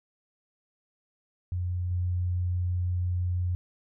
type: tone with level steps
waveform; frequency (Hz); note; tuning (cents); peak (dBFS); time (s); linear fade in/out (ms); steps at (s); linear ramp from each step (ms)
sine; 89.4; F2; +41; -27 / -25; 1.52-3.55; 0; 1.91; 2
effects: none